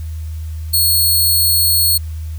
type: tone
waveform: 5% pulse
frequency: 4339 Hz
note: C#8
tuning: 38 cents flat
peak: -4 dBFS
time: 0.73-1.98 s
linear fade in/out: 10 ms
effects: added 79 Hz sine -22 dBFS peak until 2.38 s + white hiss -46 dBFS RMS until 2.38 s